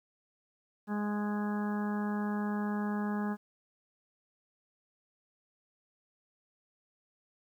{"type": "harmonic tone with a mistuned harmonic", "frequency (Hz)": 207.7, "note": "G#3", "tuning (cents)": 0, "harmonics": [1, 2, 3, 4, 5, 6, 7, 8], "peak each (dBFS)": [-31, -42, -48, -42, -46, -47, -50, -46], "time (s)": [0.87, 3.37], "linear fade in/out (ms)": 50, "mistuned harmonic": 7, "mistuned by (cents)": 18, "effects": ["11-bit"]}